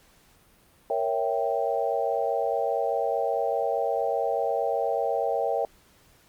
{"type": "chord", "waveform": "sine", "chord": "A# diminished seventh", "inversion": "none", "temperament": "equal", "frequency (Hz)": [466.2, 554.4, 659.3, 784], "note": ["A#4", "C#5", "E5", "G5"], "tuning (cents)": [0, 0, 0, 0], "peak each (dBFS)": -29, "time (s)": [0.9, 5.65], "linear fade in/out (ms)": 2, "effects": ["pink hiss -59 dBFS RMS until 6.28 s", "Opus 48 kbps"]}